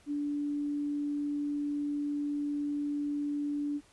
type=tone; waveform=sine; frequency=290.7 Hz; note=D4; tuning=18 cents flat; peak=-30 dBFS; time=0.06-3.81 s; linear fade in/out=50 ms; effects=pink hiss -62 dBFS RMS until 3.92 s + resampled to 24000 Hz